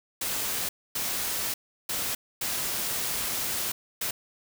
white noise bursts at uneven times, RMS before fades -30 dBFS, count 5, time 0.21-0.69 / 0.95-1.54 / 1.89-2.15 / 2.41-3.72 / 4.01-4.11 s, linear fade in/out 5 ms, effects none

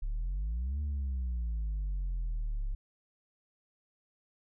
sine exponential two-way sweep, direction up then down, 33.66 to 74.5 to 33.66 Hz, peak -28 dBFS, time 0.02-2.75 s, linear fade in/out 10 ms, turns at 0.81 s, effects tanh soft clip ceiling -30 dBFS

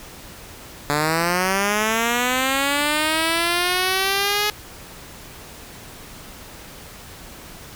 5% pulse linear sweep, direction up, 144.1 to 421.3 Hz, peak -7 dBFS, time 0.9-4.5 s, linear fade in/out 0 ms, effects pink hiss -40 dBFS RMS until 7.75 s

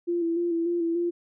sine tone with vibrato, 339.7 Hz, F4, 48 cents flat, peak -23 dBFS, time 0.07-1.11 s, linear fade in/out 20 ms, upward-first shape square, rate 3.4 Hz, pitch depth 31 cents each way, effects none

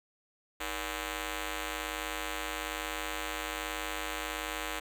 5% pulse ring-modulated tone, 261.6 Hz, C4, in tune, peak -20 dBFS, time 0.6-4.8 s, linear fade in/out 10 ms, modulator 211 Hz, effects none

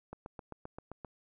click train, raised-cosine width 1 ms, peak -29 dBFS, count 8, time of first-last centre 0.13-1.047 s, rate 7.63 Hz, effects none

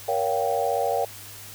sine chord, G half-diminished seventh, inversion first, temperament just, 470.4 / 564.5 / 705.6 / 784 Hz, Bb4 / Db5 / F5 / G5, +16 / +31 / +18 / 0 cents, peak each -27 dBFS, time 0.08-1.05 s, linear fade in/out 5 ms, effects added 101 Hz sine -48 dBFS peak until 1.54 s + white hiss -42 dBFS RMS until 1.54 s

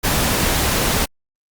pink noise, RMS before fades -18 dBFS, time 0.03-1.06 s, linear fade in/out 20 ms, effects Opus 48 kbps

